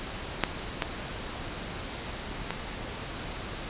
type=clicks; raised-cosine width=0.3 ms; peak=-6 / -9 / -14 dBFS; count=3; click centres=0.437 / 0.822 / 2.506 s; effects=pink hiss -37 dBFS RMS until 3.69 s + resampled to 8000 Hz